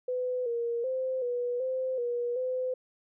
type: tone with pitch steps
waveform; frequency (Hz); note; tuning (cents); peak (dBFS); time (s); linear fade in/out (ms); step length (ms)
sine; 502 / 469.7 / 519 / 487.5 / 518 / 481.1 / 510; B4 / A#4 / C5 / B4 / C5 / B4 / C5; +28 / +13 / -14 / -23 / -17 / -45 / -44; -28; 0.08-2.74; 5; 380
effects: none